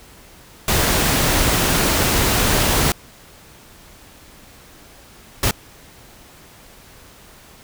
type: noise bursts at uneven times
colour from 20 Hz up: pink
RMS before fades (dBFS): -17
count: 2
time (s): 0.68-2.92 / 5.43-5.51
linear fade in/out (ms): 2
effects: pink hiss -45 dBFS RMS until 7.63 s